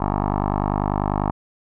10% pulse tone with low-pass filter, 50.1 Hz, G1, 38 cents sharp, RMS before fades -22 dBFS, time 0-1.31 s, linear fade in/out 5 ms, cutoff 990 Hz, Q 9, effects none

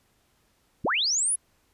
sine linear sweep, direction up, 39.03 to 10620 Hz, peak -22 dBFS, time 0.84-1.36 s, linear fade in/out 10 ms, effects pink hiss -67 dBFS RMS until 1.73 s + resampled to 32000 Hz

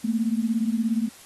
sine beating tone pair, 220 / 237 Hz, A3 / A#3, 0 / +29 cents, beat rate 17 Hz, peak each -23 / -25 dBFS, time 0.04-1.09 s, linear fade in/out 10 ms, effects white hiss -48 dBFS RMS until 1.25 s + AAC 32 kbps

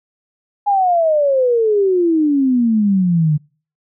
sine exponential sweep, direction down, 830.6 to 146.83 Hz, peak -11 dBFS, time 0.66-3.38 s, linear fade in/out 20 ms, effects noise-tail reverb RT60 0.4 s tail -26 dB re dry

